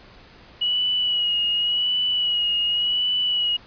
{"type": "tone with vibrato", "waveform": "sine", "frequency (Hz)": 2919, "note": "F#7", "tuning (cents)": -24, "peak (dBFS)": -19, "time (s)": [0.61, 3.57], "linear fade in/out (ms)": 10, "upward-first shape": "sine", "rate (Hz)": 0.89, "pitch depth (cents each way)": 33, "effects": ["pink hiss -48 dBFS RMS until 3.66 s", "resampled to 11025 Hz"]}